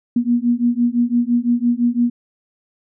sine beating tone pair, 236.9 / 242.8 Hz, A#3 / B3, +28 / -29 cents, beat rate 5.9 Hz, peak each -17 dBFS, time 0.16-2.1 s, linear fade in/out 5 ms, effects none

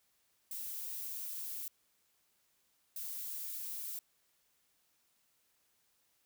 violet noise bursts at uneven times, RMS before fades -42 dBFS, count 2, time 0.51-1.68 / 2.96-3.99 s, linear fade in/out 2 ms, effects white hiss -75 dBFS RMS until 6.25 s

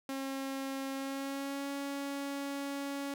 sawtooth tone with pitch glide, 270 to 279.7 Hz, C#4 to C#4, -45 to +16 cents, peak -32 dBFS, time 0.09-3.14 s, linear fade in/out 2 ms, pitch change +61 cents, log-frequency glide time 0.91-1.7 s, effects none

